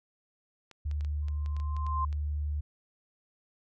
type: clicks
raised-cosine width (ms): 0.2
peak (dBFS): -33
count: 11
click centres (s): 0.713 / 0.913 / 1.009 / 1.048 / 1.284 / 1.461 / 1.566 / 1.6 / 1.766 / 1.866 / 2.128
type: tone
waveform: sine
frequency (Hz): 74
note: D2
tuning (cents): +14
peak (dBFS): -29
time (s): 0.85-2.61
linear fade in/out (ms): 10
type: tone with exponential growth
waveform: sine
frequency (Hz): 1046.5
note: C6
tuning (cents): 0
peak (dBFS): -27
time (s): 1.22-2.05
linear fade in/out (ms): 5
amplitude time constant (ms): 180
effects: none